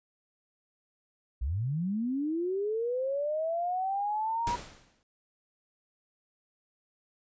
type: linear sweep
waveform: sine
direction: up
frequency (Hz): 54 to 967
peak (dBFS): -28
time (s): 1.41-4.56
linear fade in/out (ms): 10
type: noise with exponential decay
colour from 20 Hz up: pink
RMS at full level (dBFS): -34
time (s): 4.47-5.03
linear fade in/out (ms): 0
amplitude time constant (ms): 120
effects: resampled to 16000 Hz